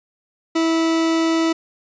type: tone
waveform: 40% pulse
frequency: 326.8 Hz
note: E4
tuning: 15 cents flat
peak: -15 dBFS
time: 0.55-1.53 s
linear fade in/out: 10 ms
effects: resampled to 16000 Hz + 9-bit